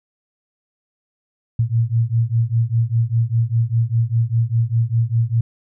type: beating tone pair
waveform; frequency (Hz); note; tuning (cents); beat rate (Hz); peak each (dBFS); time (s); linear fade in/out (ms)
sine; 112.9 / 117.9; A2 / A#2; +45 / +20; 5; -18; 1.59-5.41; 5
effects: none